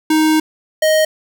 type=tone pair in turn; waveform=square; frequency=312.3 / 624.6 Hz; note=D#4 / D#5; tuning=+7 / +7 cents; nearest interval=octave; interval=1200 cents; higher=second; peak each=-11 dBFS; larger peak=neither; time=0.1-0.4 / 0.82-1.05 s; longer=first; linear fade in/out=5 ms; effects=none